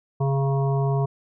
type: harmonic tone with a mistuned harmonic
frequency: 137.5 Hz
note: C#3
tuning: 14 cents flat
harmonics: 1 / 3 / 5 / 7 / 8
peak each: -20 / -28 / -31 / -34 / -38 dBFS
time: 0.2-1.06 s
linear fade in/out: 10 ms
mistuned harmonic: 7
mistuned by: -24 cents
effects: none